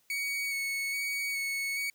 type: tone with vibrato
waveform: 40% pulse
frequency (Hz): 2229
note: C#7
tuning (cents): +9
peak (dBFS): -30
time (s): 0.1-1.9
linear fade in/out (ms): 2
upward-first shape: square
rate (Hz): 1.2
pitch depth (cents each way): 14
effects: white hiss -69 dBFS RMS until 1.94 s